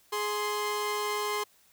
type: tone pair together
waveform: sawtooth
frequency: 417.7 / 1046.5 Hz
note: G#4 / C6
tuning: +10 / 0 cents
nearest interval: octave + major third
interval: 1590 cents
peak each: -28 dBFS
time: 0.12-1.44 s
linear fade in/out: 10 ms
effects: white hiss -63 dBFS RMS until 1.72 s